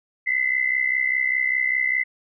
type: tone pair together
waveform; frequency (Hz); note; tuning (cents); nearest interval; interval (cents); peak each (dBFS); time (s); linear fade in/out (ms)
sine; 2004 / 2069; B6 / C7; +25 / -20; minor second; 55; -22; 0.26-2.04; 20
effects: none